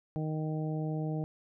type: harmonic tone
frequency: 155.56 Hz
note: D#3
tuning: in tune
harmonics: 1 / 2 / 3 / 4 / 5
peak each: -32 / -38 / -42 / -44 / -46 dBFS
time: 0.16-1.24 s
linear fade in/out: 0 ms
effects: none